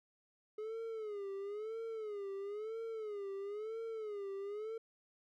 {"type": "tone with vibrato", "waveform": "triangle", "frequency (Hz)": 422.2, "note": "G#4", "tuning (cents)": 29, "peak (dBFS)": -38, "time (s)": [0.58, 4.78], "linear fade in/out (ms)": 5, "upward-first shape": "sine", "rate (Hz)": 1, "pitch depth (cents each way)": 130, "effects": []}